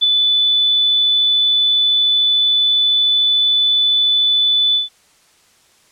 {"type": "tone with ADSR envelope", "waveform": "sine", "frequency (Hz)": 3487, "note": "A7", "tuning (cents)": -16, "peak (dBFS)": -8, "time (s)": [0.01, 4.89], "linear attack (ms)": 23, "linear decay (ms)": 18, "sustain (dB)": -3, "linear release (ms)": 140, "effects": ["white hiss -53 dBFS RMS until 5.91 s", "low-pass 9000 Hz 12 dB/octave"]}